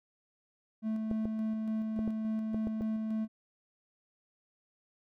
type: tone with tremolo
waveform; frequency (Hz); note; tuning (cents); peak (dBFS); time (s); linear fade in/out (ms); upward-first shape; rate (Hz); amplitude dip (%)
triangle; 219.1; A3; -7; -28; 0.82-3.28; 50; square; 3.5; 25
type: clicks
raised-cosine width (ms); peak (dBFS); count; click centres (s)
2; -25; 7; 1.113 / 1.255 / 1.991 / 2.077 / 2.545 / 2.671 / 2.809
effects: none